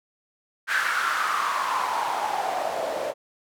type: noise with band-pass filter sweep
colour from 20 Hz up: white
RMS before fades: -26 dBFS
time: 0.67-3.14 s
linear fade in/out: 50 ms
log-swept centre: 1600 to 570 Hz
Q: 5.6
effects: none